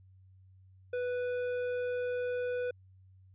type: tone with tanh clipping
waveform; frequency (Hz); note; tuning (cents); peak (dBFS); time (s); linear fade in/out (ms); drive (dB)
sine; 493.9; B4; 0; -33; 0.93-2.71; 5; 11
effects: added 94 Hz sine -56 dBFS peak until 3.34 s + resampled to 8000 Hz